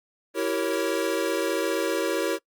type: chord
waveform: square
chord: E diminished seventh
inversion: none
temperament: equal with one note detuned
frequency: 329.6 / 384.8 / 466.2 / 554.4 Hz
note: E4 / G4 / Bb4 / Db5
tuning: 0 / -32 / 0 / 0 cents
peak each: -30 dBFS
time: 0.34-2.39 s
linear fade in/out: 50 ms
effects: noise-tail reverb RT60 0.1 s tail -23 dB re dry + Opus 48 kbps